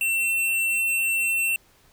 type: tone with hard clipping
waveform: sine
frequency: 2701 Hz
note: E7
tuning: 42 cents sharp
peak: -22 dBFS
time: 0.01-1.56 s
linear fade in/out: 2 ms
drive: 15 dB
effects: pink hiss -58 dBFS RMS until 1.92 s